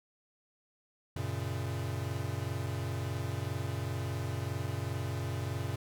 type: chord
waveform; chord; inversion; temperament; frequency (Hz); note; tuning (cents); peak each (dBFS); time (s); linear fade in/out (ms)
square; F# major; none; equal with one note detuned; 93.63 / 116.54 / 138.59; F#2 / A#2 / C#3; +21 / 0 / 0; -38 / -38 / -40; 1.16-5.76; 5
effects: none